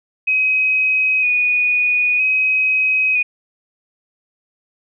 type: tone with vibrato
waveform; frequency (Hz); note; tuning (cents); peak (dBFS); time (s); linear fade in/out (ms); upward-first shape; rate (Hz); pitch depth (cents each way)
sine; 2500; D#7; +8; -13; 0.27-3.23; 10; square; 0.52; 22
effects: none